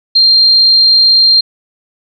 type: tone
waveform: sine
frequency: 4186 Hz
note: C8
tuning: in tune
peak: -4 dBFS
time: 0.15-1.41 s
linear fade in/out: 10 ms
effects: none